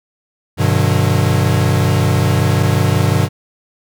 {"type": "chord", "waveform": "square", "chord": "G major seventh", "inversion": "none", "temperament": "equal with one note detuned", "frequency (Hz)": [98, 123.47, 149.31, 185], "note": ["G2", "B2", "D3", "F#3"], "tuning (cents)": [0, 0, 29, 0], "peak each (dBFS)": [-16, -17, -18, -22], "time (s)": [0.57, 3.29], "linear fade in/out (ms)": 50, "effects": []}